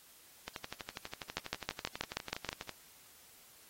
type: two click trains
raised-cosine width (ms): 0.2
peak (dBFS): -15 / -23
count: 8 / 28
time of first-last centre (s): 1.37-2.49 / 0.48-2.693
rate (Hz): 6.25 / 12.2
effects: white hiss -60 dBFS RMS until 3.69 s + AAC 48 kbps